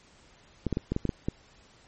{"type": "clicks", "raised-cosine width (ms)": 3, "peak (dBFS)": -14, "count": 8, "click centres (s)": [0.667, 0.727, 0.771, 0.92, 0.964, 1.053, 1.092, 1.285], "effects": ["pink hiss -58 dBFS RMS until 1.87 s", "MP3 32 kbps"]}